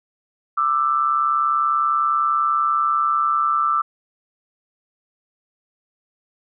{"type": "tone pair together", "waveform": "sine", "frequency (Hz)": [1184.9, 1325], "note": ["D6", "E6"], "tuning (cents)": [15, 9], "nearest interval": "major second", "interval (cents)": 194, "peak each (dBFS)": -19, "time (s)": [0.57, 3.82], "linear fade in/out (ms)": 10, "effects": []}